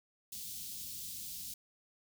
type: band-stop noise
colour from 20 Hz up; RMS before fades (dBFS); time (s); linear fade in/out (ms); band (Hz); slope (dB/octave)
white; -44; 0.32-1.54; 5; 230 to 3400; 24
effects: none